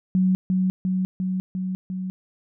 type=tone with echo; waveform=sine; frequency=186 Hz; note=F#3; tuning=9 cents sharp; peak=-16 dBFS; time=0.15-0.35 s; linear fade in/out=0 ms; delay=350 ms; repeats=5; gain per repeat=-2 dB; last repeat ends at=2.1 s; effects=none